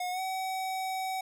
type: tone with pitch glide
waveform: square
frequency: 724 to 756.9 Hz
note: F#5 to F#5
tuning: -38 to +39 cents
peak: -32 dBFS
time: 0-1.21 s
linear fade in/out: 5 ms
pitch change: +77 cents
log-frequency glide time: 0.11-0.21 s
effects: none